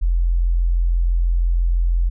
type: tone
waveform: sine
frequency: 43.03 Hz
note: F1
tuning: 25 cents flat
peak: -14 dBFS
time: 0.01-2.1 s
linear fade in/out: 20 ms
effects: none